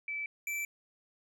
sine / square tone pair in turn, 2312 / 2329 Hz, D7 / D7, -28 / -15 cents, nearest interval unison, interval 13 cents, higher second, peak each -34 / -34 dBFS, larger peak neither, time 0.08-0.26 / 0.47-0.65 s, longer neither, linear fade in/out 2 ms, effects none

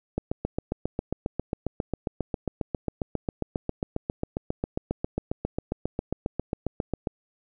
click train, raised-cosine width 2 ms, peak -13 dBFS, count 52, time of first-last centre 0.18-7.072 s, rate 7.4 Hz, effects none

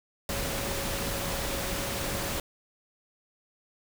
sine tone in noise, 554.4 Hz, C#5, in tune, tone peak -39 dBFS, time 0.29-2.4 s, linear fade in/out 2 ms, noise pink, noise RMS -32 dBFS, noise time 0.29-2.4 s, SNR -10 dB, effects none

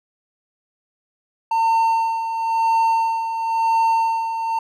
triangle tone with tremolo, 906 Hz, A#5, 50 cents flat, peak -12 dBFS, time 1.51-4.59 s, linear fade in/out 5 ms, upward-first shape sine, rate 0.97 Hz, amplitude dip 60%, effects none

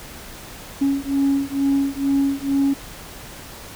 sine beating tone pair, 275.5 / 277.7 Hz, C#4 / C#4, -11 / +3 cents, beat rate 2.2 Hz, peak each -19 dBFS, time 0.81-2.74 s, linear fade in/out 10 ms, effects tanh soft clip ceiling -12 dBFS + pink hiss -38 dBFS RMS until 3.75 s

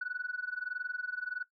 sine tone with amplitude modulation, 1480 Hz, F#6, in tune, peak -30 dBFS, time 0.01-1.43 s, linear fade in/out 5 ms, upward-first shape sine, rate 21.5 Hz, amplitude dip 90%, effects noise-tail reverb RT60 0.1 s tail -17 dB re dry + tanh soft clip ceiling -27 dBFS

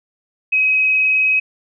sine tone with vibrato, 2539 Hz, D#7, 34 cents sharp, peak -12 dBFS, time 0.52-1.4 s, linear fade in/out 10 ms, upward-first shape triangle, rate 19 Hz, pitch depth 11 cents each way, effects none

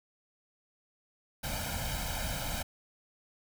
pink noise with comb filter, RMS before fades -35 dBFS, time 1.43-2.63 s, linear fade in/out 10 ms, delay 1.3 ms, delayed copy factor +1, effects none

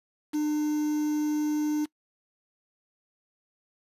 triangle tone with quantisation, 301 Hz, D4, 43 cents sharp, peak -22 dBFS, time 0.33-1.86 s, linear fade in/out 20 ms, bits 7, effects noise-tail reverb RT60 0.1 s tail -23 dB re dry + resampled to 32000 Hz

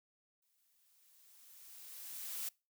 blue noise with exponential growth, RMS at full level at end -40 dBFS, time 0.42-2.49 s, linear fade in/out 5 ms, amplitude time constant 450 ms, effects noise-tail reverb RT60 0.3 s tail -25 dB re dry

